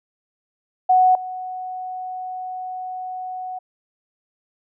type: tone with level steps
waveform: sine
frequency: 740 Hz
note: F#5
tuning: in tune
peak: -11 / -27 dBFS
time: 0.89-3.59 s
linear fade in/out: 10 ms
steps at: 1.15 s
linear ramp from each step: 2 ms
effects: none